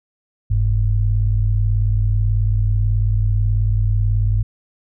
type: tone pair together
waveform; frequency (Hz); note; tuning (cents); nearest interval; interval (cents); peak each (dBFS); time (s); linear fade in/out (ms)
sine; 45.5 / 103.83; F#1 / G#2; -28 / 0; octave + major second; 1428; -17 / -16; 0.5-4.43; 10
effects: none